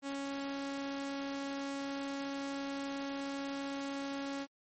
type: tone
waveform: sawtooth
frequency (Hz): 277.2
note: C#4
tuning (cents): 0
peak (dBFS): -33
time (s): 0.02-4.47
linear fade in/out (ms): 50
effects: MP3 32 kbps